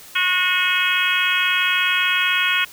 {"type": "harmonic tone with a mistuned harmonic", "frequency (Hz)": 363.7, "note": "F#4", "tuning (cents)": -30, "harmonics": [3, 4, 5, 6, 7, 8, 9], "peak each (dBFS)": [-27, -22, -26, -25, -21, -27, -24], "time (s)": [0.15, 2.65], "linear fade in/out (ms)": 10, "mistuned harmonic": 5, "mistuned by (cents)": 19, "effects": ["white hiss -42 dBFS RMS until 2.72 s"]}